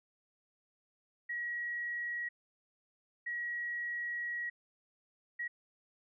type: tone bursts at uneven times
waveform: sine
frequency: 1910 Hz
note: A#6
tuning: 42 cents sharp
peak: -35 dBFS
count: 3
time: 1.29-2.29 / 3.26-4.5 / 5.39-5.48 s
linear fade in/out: 10 ms
effects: none